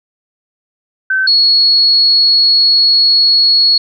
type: tone pair in turn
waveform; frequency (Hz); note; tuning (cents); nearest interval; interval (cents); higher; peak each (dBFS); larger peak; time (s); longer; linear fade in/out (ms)
sine; 1537 / 4347; G6 / C#8; -35 / -35; octave + tritone; 1800; second; -10 / -6; second; 1.1-1.27 / 1.27-3.78; second; 5
effects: none